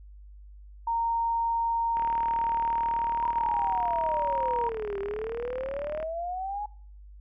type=tone with pitch glide; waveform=sine; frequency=925 to 941.7 Hz; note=A#5 to A#5; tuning=-14 to +17 cents; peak=-25 dBFS; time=0.87-4.69 s; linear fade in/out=5 ms; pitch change=+31 cents; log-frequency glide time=2.63-3.86 s
type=click train; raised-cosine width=0.5 ms; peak=-24 dBFS; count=156; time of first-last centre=1.97-6.028 s; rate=38.2 Hz
type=exponential two-way sweep; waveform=sine; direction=down then up; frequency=987.8 to 392 to 846 Hz; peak=-30 dBFS; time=3.23-6.66 s; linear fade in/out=5 ms; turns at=4.99 s
effects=noise-tail reverb RT60 0.5 s tail -22 dB re dry + added 50 Hz sine -45 dBFS peak until 7.2 s